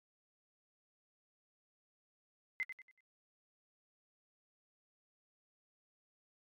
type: tone with echo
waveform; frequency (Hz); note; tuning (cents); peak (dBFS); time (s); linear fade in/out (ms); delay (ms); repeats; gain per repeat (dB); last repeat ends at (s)
sine; 2057; C7; -30; -33; 2.6-2.63; 0; 94; 4; -9; 3.006
effects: MP3 64 kbps